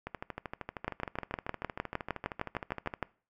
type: two click trains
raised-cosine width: 0.5 ms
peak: -16 / -22 dBFS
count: 15 / 38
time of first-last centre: 0.88-3.027 / 0.07-2.938 s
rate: 6.52 / 12.9 Hz
effects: noise-tail reverb RT60 0.4 s tail -22 dB re dry